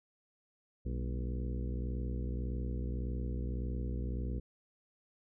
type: harmonic tone with a mistuned harmonic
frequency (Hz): 61.74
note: B1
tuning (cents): 0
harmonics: 1 / 2 / 3 / 4 / 5 / 6 / 7 / 8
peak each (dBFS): -35 / -41 / -45 / -47 / -49 / -51 / -52 / -53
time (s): 0.85-4.4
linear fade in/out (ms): 10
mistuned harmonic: 3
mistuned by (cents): +130
effects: none